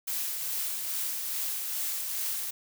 blue noise with tremolo, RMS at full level -31 dBFS, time 0.07-2.51 s, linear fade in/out 10 ms, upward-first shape triangle, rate 2.4 Hz, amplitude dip 35%, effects none

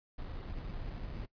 brown noise with sample-and-hold, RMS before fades -41 dBFS, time 0.18-1.26 s, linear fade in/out 10 ms, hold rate 2450 Hz, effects noise-tail reverb RT60 0.1 s tail -18 dB re dry + resampled to 11025 Hz

